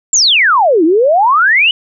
sine exponential two-way sweep, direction down then up, 7600 to 305 to 3040 Hz, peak -6 dBFS, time 0.13-1.71 s, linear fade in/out 2 ms, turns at 0.84 s, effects none

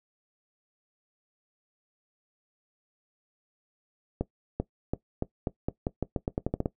accelerating click train, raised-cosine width 2 ms, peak -14 dBFS, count 15, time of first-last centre 4.21-6.658 s, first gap 390 ms, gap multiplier 0.86, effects noise-tail reverb RT60 0.1 s tail -18 dB re dry

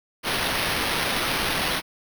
violet noise with sample-and-hold, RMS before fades -25 dBFS, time 0.23-1.82 s, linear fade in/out 50 ms, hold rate 7350 Hz, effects none

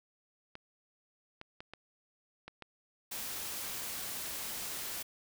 clicks, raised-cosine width 0.3 ms, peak -29 dBFS, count 6, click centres 0.554 / 1.414 / 1.605 / 1.736 / 2.48 / 2.623 s
white noise, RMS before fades -40 dBFS, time 3.11-5.03 s, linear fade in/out 10 ms
effects none

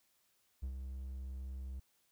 triangle tone with ADSR envelope, 65.41 Hz, C2, in tune, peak -34 dBFS, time 0.62-1.8 s, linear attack 16 ms, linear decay 82 ms, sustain -5 dB, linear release 8 ms, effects white hiss -75 dBFS RMS until 2.11 s

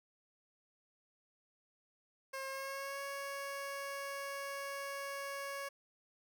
15% pulse tone with pitch glide, 536 to 556.5 Hz, C5 to C#5, +42 to +7 cents, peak -34 dBFS, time 2.33-5.69 s, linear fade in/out 10 ms, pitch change +65 cents, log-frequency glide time 2.48-3.01 s, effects none

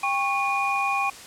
sine tone cluster, 796 / 1102 / 2444 Hz, G5 / C#6 / D#7, +26 / -11 / -32 cents, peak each -26 dBFS, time 0.03-1.1 s, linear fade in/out 5 ms, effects white hiss -42 dBFS RMS until 1.26 s + low-pass 9000 Hz 12 dB/octave

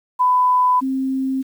sine tone pair in turn, 1000 / 264.9 Hz, B5 / C4, +21 / +22 cents, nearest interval octave + major seventh, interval 2299 cents, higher first, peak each -12 / -18 dBFS, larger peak first, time 0.19-0.81 / 0.81-1.43 s, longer neither, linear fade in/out 20 ms, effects 8-bit

